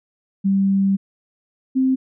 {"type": "tone pair in turn", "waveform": "sine", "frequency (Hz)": [195.3, 261.7], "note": ["G3", "C4"], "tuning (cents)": [-6, 0], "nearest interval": "perfect fourth", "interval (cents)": 506, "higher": "second", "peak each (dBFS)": -14, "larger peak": "neither", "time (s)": [[0.44, 0.97], [1.75, 1.96]], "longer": "first", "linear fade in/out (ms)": 20, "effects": []}